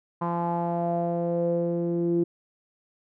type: tone with low-pass filter sweep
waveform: sawtooth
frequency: 171.4 Hz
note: F3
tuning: 32 cents flat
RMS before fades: -26 dBFS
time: 0.21-2.24 s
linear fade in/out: 10 ms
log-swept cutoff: 1000 to 350 Hz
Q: 6
effects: none